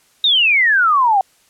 sine exponential sweep, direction down, 3808 to 750 Hz, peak -10 dBFS, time 0.24-1.21 s, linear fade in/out 2 ms, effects white hiss -55 dBFS RMS until 1.49 s + low-pass 11000 Hz 12 dB/octave

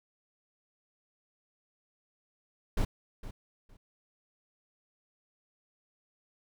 brown noise with echo, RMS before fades -27 dBFS, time 2.77-2.85 s, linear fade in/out 5 ms, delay 460 ms, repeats 2, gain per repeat -14 dB, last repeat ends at 3.77 s, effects none

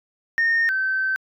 sine tone pair in turn, 1835 / 1543 Hz, A#6 / G6, -28 / -28 cents, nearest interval minor third, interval 300 cents, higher first, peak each -15 / -19 dBFS, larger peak first, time 0.38-0.69 / 0.69-1.16 s, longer second, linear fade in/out 0 ms, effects tanh soft clip ceiling -14 dBFS

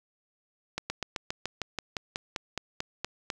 slowing click train, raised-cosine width 0.2 ms, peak -14 dBFS, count 15, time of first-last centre 0.78-3.302 s, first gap 120 ms, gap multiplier 1.06, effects none

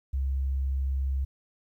sine tone, 67.2 Hz, C2, 47 cents sharp, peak -25 dBFS, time 0.13-1.25 s, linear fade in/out 10 ms, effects 11-bit

